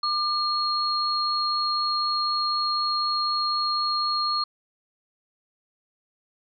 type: tone pair together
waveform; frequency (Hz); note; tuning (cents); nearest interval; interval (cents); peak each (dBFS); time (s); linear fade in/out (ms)
sine; 1200 / 4276; D6 / C8; +37 / +37; octave + minor seventh; 2200; -25; 0.03-4.44; 5
effects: none